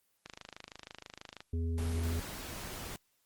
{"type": "click train", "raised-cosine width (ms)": 0.2, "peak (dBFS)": -27, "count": 31, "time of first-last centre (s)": [0.26, 1.405], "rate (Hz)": 26.2}
{"type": "harmonic tone", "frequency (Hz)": 82.8, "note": "E2", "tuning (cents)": 8, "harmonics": [1, 3, 5], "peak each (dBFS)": [-31, -41, -45], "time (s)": [1.53, 2.2], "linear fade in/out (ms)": 5}
{"type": "noise", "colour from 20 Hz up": "pink", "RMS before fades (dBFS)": -43, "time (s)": [1.78, 2.96], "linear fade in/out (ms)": 0}
{"effects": ["white hiss -75 dBFS RMS until 3.25 s", "Opus 24 kbps"]}